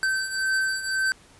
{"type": "beating tone pair", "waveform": "square", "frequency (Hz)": [1545, 1546.9], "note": ["G6", "G6"], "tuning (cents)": [-26, -23], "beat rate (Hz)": 1.9, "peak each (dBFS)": [-30, -25], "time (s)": [0.03, 1.12], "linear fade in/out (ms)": 0, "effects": ["pink hiss -53 dBFS RMS until 1.39 s", "resampled to 24000 Hz"]}